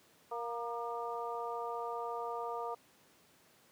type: harmonic tone with a mistuned harmonic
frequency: 234.4 Hz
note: A#3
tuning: 10 cents sharp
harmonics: 2 / 3 / 4 / 5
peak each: -41 / -42 / -42 / -43 dBFS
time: 0.31-2.75 s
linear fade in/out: 10 ms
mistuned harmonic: 5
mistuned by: +42 cents
effects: pink hiss -65 dBFS RMS until 3.71 s + high-pass 150 Hz 12 dB/octave